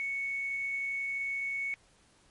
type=tone with quantisation; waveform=sine; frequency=2217 Hz; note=C#7; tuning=in tune; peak=-31 dBFS; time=0-1.74 s; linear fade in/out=0 ms; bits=9; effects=pink hiss -64 dBFS RMS until 2.3 s + MP3 48 kbps